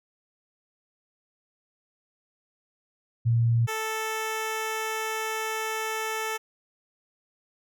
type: tone pair in turn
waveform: sine / 10% pulse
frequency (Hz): 116.54 / 440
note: A#2 / A4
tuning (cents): 0 / 0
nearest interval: octave + major seventh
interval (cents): 2300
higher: second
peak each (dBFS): -19 / -20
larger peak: first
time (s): 3.25-3.67 / 3.67-6.38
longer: second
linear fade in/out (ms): 20
effects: none